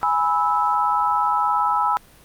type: chord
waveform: sine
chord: E major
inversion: first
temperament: equal with one note detuned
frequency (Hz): 830.6 / 987.8 / 1307.9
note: G#5 / B5 / E6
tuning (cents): 0 / 0 / -14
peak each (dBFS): -22 / -21 / -21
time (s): 0.03-1.97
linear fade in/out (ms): 0
effects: pink hiss -50 dBFS RMS until 2.24 s + Opus 48 kbps